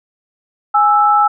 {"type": "tone pair together", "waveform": "sine", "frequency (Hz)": [830.6, 1318.5], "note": ["G#5", "E6"], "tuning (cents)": [0, 0], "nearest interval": "minor sixth", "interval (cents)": 800, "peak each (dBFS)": -11, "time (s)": [0.74, 1.28], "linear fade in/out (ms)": 10, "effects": []}